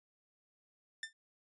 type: tone with exponential decay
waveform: sawtooth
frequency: 1790 Hz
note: A6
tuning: 29 cents sharp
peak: -32 dBFS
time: 1.03-1.13 s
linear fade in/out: 2 ms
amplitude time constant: 21 ms
effects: resampled to 22050 Hz